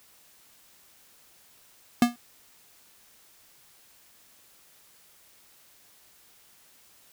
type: tone with exponential decay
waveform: square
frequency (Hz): 240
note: B3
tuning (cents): -49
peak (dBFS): -13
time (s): 2.02-2.16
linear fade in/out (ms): 2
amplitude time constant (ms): 30
effects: white hiss -58 dBFS RMS until 7.12 s